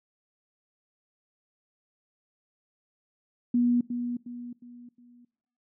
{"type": "tone with echo", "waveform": "sine", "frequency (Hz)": 242.1, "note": "B3", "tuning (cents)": -34, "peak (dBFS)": -20, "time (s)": [3.54, 3.81], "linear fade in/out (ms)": 5, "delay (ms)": 360, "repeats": 4, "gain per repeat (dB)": -8, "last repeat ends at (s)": 5.25, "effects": ["noise-tail reverb RT60 0.8 s tail -22 dB re dry"]}